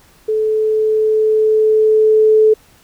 sine tone with level ramp, 433.9 Hz, A4, 24 cents flat, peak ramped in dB -13 to -6 dBFS, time 0.28-2.54 s, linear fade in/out 10 ms, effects pink hiss -49 dBFS RMS until 2.83 s

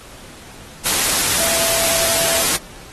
sine tone in noise, 665 Hz, E5, 15 cents sharp, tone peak -24 dBFS, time 1.4-2.42 s, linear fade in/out 10 ms, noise white, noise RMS -17 dBFS, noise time 0.85-2.57 s, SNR -10 dB, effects pink hiss -40 dBFS RMS until 2.92 s + AAC 32 kbps

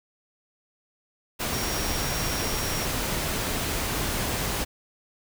sine tone in noise, 5600 Hz, F8, 4 cents sharp, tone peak -35 dBFS, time 1.52-2.86 s, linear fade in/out 20 ms, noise pink, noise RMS -28 dBFS, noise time 1.39-4.65 s, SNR -10 dB, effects none

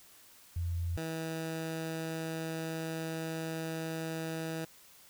sine / 15% pulse tone pair in turn, 85.7 / 161.78 Hz, F2 / E3, -32 / -32 cents, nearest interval major seventh, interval 1100 cents, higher second, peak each -31 / -29 dBFS, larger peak second, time 0.56-0.97 / 0.97-4.65 s, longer second, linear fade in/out 5 ms, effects white hiss -58 dBFS RMS until 5.09 s

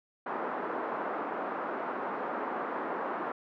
white band-pass noise, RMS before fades -35 dBFS, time 0.26-3.32 s, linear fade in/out 5 ms, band 240 to 1300 Hz, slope 24 dB/octave, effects none

